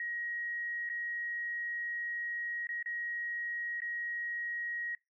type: tone with dropouts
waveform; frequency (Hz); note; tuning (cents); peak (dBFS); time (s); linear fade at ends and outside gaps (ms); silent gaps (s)
sine; 1893; A#6; +26; -35; 0-4.95; 2; 0.891-0.898 / 2.67-2.69 / 2.827-2.859 / 3.804-3.818
effects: noise-tail reverb RT60 0.2 s tail -22 dB re dry